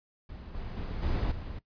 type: noise with level steps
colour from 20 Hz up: brown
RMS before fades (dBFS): -43 / -38 / -35 / -29 / -39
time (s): 0.29-1.59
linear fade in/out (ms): 5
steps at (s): 0.54 / 0.76 / 1.02 / 1.31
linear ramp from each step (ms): 10
effects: noise-tail reverb RT60 0.1 s tail -18 dB re dry + resampled to 11025 Hz